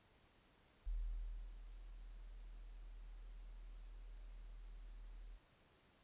sine tone with ADSR envelope, 40.1 Hz, E1, 47 cents flat, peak -38 dBFS, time 0.86-5.39 s, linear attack 15 ms, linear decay 660 ms, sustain -13 dB, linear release 47 ms, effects pink hiss -71 dBFS RMS until 6.03 s + resampled to 8000 Hz

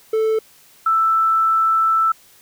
triangle / sine tone pair in turn, 440 / 1323.1 Hz, A4 / E6, 0 / +6 cents, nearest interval octave + perfect fifth, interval 1906 cents, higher second, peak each -13 dBFS, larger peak neither, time 0.13-0.39 / 0.86-2.12 s, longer second, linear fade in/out 5 ms, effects white hiss -50 dBFS RMS until 2.41 s

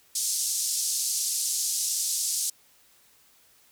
pink band-pass noise, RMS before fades -28 dBFS, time 0.15-2.5 s, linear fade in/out 5 ms, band 5300 to 11000 Hz, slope 24 dB/octave, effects white hiss -60 dBFS RMS until 3.71 s

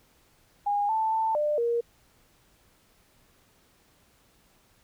sine tone with pitch steps, 817 / 882 / 888 / 597 / 470.2 Hz, G#5 / A5 / A5 / D5 / A#4, -29 / +4 / +16 / +28 / +15 cents, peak -23 dBFS, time 0.66-1.81 s, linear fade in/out 10 ms, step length 230 ms, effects pink hiss -63 dBFS RMS until 4.83 s

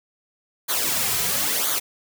white noise with flanger, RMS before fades -23 dBFS, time 0.68-1.8 s, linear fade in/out 20 ms, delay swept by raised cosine 0.37 to 3.57 ms, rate 0.99 Hz, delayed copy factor -0.7, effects none

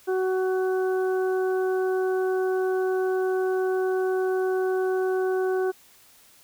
harmonic tone, 374.3 Hz, F#4, 20 cents sharp, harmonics 1 / 2 / 3 / 4, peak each -22 / -33 / -40 / -36 dBFS, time 0.07-5.72 s, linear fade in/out 20 ms, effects white hiss -55 dBFS RMS until 6.43 s

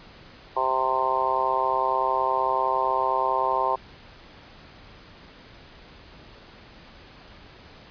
harmonic tone, 130.81 Hz, C3, in tune, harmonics 3 / 4 / 5 / 6 / 7 / 8, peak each -32 / -31 / -30 / -30 / -25 / -26 dBFS, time 0.56-3.76 s, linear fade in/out 10 ms, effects pink hiss -48 dBFS RMS until 7.9 s + resampled to 11025 Hz

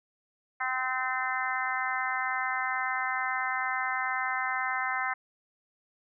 harmonic tone, 257.8 Hz, C4, 26 cents flat, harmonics 3 / 4 / 5 / 6 / 7 / 8, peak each -35 / -35 / -35 / -35 / -35 / -35 dBFS, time 0.6-5.14 s, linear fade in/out 10 ms, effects none

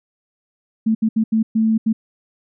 sine tone bursts at uneven times, 221.3 Hz, A3, 10 cents sharp, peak -13 dBFS, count 6, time 0.86-0.95 / 1.02-1.09 / 1.16-1.24 / 1.32-1.43 / 1.55-1.78 / 1.86-1.93 s, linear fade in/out 10 ms, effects none

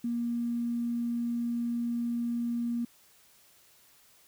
triangle tone with tanh clipping, 236.7 Hz, A#3, 27 cents sharp, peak -28 dBFS, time 0.04-2.85 s, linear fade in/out 5 ms, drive 3 dB, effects white hiss -61 dBFS RMS until 4.27 s

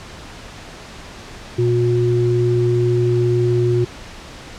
sine tone pair together, 120 / 359.8 Hz, B2 / F#4, -49 / -48 cents, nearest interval octave + perfect fifth, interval 1901 cents, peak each -16 dBFS, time 1.58-3.85 s, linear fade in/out 10 ms, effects pink hiss -36 dBFS RMS until 4.58 s + low-pass 6000 Hz 12 dB/octave

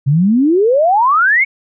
sine exponential sweep, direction up, 130.81 to 2263 Hz, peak -8 dBFS, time 0.06-1.45 s, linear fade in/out 20 ms, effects none

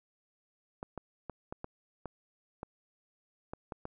clicks, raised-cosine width 1 ms, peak -25 dBFS, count 10, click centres 0.829 / 0.977 / 1.297 / 1.525 / 1.644 / 2.057 / 2.631 / 3.535 / 3.722 / 3.854 s, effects none

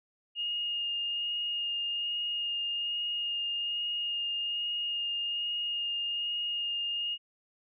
sine tone with vibrato, 2842 Hz, F7, 30 cents sharp, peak -30 dBFS, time 0.35-7.18 s, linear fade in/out 50 ms, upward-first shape sine, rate 1.2 Hz, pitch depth 11 cents each way, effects none

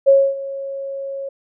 sine tone with ADSR envelope, 548 Hz, C#5, 20 cents flat, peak -6 dBFS, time 0.06-1.29 s, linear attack 25 ms, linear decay 260 ms, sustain -18 dB, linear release 6 ms, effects none

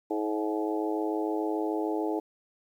harmonic tone with a mistuned harmonic, 106.8 Hz, G#2, 49 cents sharp, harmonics 3 / 4 / 5 / 6 / 7 / 8, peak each -30 / -32 / -38 / -39 / -39 / -37 dBFS, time 0.1-2.2 s, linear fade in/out 10 ms, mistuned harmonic 7, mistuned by -20 cents, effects 10-bit

